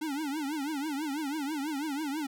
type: tone with vibrato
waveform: square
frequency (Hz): 293.7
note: D4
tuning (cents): 0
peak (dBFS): -32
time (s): 0.01-2.27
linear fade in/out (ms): 10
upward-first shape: triangle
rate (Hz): 6.1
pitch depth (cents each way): 180
effects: none

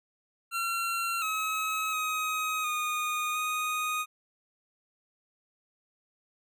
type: tone with pitch steps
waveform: 25% pulse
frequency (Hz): 1365 / 1281 / 1261 / 1230 / 1242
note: F6 / E6 / D#6 / D#6 / D#6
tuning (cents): -40 / -50 / +23 / -20 / -3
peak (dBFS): -25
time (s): 0.51-4.06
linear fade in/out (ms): 50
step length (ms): 710
effects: none

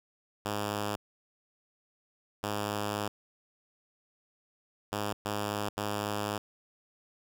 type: tone bursts at uneven times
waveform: 5% pulse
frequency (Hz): 103.83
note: G#2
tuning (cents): 0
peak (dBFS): -20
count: 5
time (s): 0.45-0.96 / 2.43-3.08 / 4.92-5.13 / 5.25-5.69 / 5.77-6.38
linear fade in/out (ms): 5
effects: none

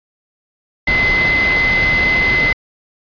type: tone in noise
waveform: sine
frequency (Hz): 2044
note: C7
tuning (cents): -41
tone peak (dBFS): -12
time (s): 0.87-2.53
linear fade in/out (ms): 5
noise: pink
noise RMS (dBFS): -20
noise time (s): 0.87-2.53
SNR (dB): +5
effects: resampled to 11025 Hz

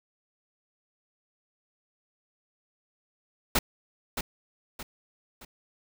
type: noise with echo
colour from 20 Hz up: pink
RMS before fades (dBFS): -23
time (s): 3.55-3.59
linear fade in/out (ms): 5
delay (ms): 620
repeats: 3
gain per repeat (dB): -8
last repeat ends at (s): 5.45
effects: none

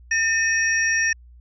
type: tone cluster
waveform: sine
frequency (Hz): 1810 / 2535 / 5650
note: A6 / D#7 / F8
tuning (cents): +48 / +32 / +19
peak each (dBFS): -19 / -26 / -26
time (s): 0.11-1.13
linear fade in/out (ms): 5
effects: added 60 Hz sine -44 dBFS peak until 1.4 s

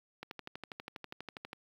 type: click train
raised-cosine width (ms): 0.3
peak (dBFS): -26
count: 17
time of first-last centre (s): 0.23-1.531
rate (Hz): 12.3
effects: high-pass 80 Hz 12 dB/octave + 9-bit

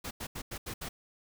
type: noise bursts at uneven times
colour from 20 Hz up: pink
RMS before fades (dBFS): -39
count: 6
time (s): 0.04-0.11 / 0.2-0.27 / 0.35-0.42 / 0.51-0.58 / 0.66-0.74 / 0.81-0.89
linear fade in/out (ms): 10
effects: none

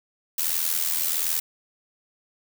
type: noise with amplitude modulation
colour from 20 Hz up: blue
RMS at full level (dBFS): -22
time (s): 0.38-1.4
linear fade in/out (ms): 5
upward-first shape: sine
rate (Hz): 81.4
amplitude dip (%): 70
effects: none

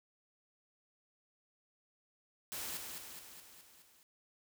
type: noise with echo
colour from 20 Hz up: white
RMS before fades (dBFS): -42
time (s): 2.52-2.77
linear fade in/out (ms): 0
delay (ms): 210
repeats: 6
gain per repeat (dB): -4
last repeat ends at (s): 4.03
effects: none

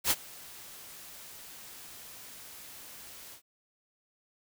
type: noise with ADSR envelope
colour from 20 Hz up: white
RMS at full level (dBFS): -24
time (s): 0.04-3.42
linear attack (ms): 66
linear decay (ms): 42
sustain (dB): -24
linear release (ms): 95
effects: none

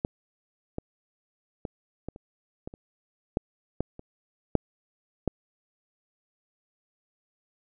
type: clicks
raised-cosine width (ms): 2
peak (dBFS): -12 / -18 / -19 / -21 / -30 / -22 / -30 / -11 / -13 / -28 / -6 / -11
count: 12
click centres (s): 0.049 / 0.784 / 1.652 / 2.086 / 2.161 / 2.675 / 2.739 / 3.371 / 3.806 / 3.994 / 4.553 / 5.277
effects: none

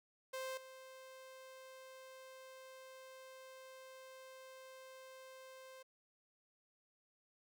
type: tone with level steps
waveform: sawtooth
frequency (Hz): 523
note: C5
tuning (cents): -1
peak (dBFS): -38 / -50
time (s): 0.33-5.83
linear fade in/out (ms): 10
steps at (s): 0.57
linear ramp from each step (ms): 5
effects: none

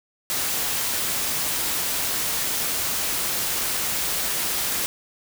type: noise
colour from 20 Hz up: white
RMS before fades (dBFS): -25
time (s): 0.3-4.86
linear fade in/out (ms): 0
effects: none

